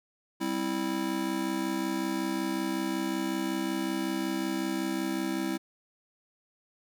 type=chord; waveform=square; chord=C major; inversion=second; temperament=just; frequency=196.22 / 261.6 / 327 Hz; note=G3 / C4 / E4; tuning=+2 / 0 / -14 cents; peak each=-36 / -35 / -32 dBFS; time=0.4-5.58 s; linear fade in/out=20 ms; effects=none